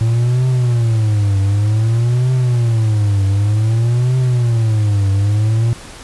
triangle tone with vibrato, 112.2 Hz, A2, 34 cents sharp, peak -9 dBFS, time 0.01-5.73 s, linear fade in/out 0 ms, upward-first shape triangle, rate 0.54 Hz, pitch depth 250 cents each way, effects pink hiss -35 dBFS RMS until 6.03 s + resampled to 24000 Hz

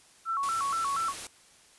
sine tone with vibrato, 1220 Hz, D#6, 34 cents flat, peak -27 dBFS, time 0.25-1.14 s, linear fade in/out 50 ms, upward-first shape square, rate 4.2 Hz, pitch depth 160 cents each way
white noise, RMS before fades -39 dBFS, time 0.43-1.27 s, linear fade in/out 2 ms
effects white hiss -58 dBFS RMS until 1.78 s + resampled to 24000 Hz

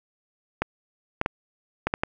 clicks, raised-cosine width 0.5 ms, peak -8 dBFS, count 6, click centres 0.62 / 1.214 / 1.261 / 1.87 / 1.939 / 2.035 s, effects none

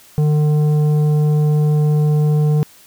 sine tone with tanh clipping, 150.5 Hz, D3, 43 cents sharp, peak -13 dBFS, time 0.18-2.63 s, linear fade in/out 0 ms, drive 9 dB, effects white hiss -46 dBFS RMS until 2.86 s

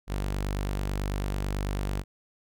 sawtooth tone, 49.09 Hz, G1, 3 cents sharp, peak -24 dBFS, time 0.07-2.04 s, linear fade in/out 50 ms, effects none

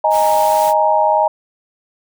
sine chord, D# suspended fourth, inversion none, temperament equal, 622.3 / 830.6 / 932.3 Hz, D#5 / G#5 / A#5, 0 / 0 / 0 cents, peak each -15 dBFS, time 0.04-1.28 s, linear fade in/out 5 ms
white noise, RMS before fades -28 dBFS, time 0.1-0.74 s, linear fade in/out 50 ms
effects none

